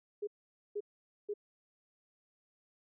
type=tone bursts; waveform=sine; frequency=413.4 Hz; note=G#4; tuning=8 cents flat; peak=-34 dBFS; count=3; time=0.22-1.339 s; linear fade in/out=10 ms; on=53 ms; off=480 ms; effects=none